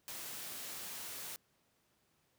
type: noise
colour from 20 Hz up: white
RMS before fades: -45 dBFS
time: 0.08-1.36 s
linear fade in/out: 0 ms
effects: pink hiss -75 dBFS RMS until 2.38 s + high-pass 80 Hz 12 dB/octave